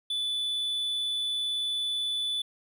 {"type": "tone", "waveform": "triangle", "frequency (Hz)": 3479, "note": "A7", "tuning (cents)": -20, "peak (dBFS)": -26, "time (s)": [0.1, 2.42], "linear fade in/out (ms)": 5, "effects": []}